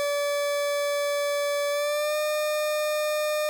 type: tone with pitch glide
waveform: 40% pulse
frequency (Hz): 576 to 605.3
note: D5 to D#5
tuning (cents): -34 to -48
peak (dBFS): -23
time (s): 0-3.49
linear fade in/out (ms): 0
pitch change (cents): +86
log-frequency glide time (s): 1.7-2.16
effects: none